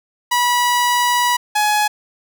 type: tone pair in turn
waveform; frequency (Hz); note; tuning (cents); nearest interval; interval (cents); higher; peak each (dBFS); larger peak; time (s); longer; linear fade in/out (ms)
sawtooth; 974 / 841.5; B5 / G#5; -24 / +23; minor third; 253; first; -10; neither; 0.31-1.37 / 1.55-1.88; first; 10
effects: none